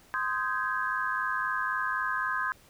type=chord; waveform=sine; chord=Ab major seventh; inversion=first; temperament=just; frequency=1038.3 / 1245.9 / 1557.4 / 1661.2 Hz; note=C6 / Eb6 / G6 / Ab6; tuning=-14 / +2 / -12 / 0 cents; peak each=-32 / -34 / -33 / -33 dBFS; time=0.14-2.52 s; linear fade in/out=0 ms; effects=pink hiss -58 dBFS RMS until 2.69 s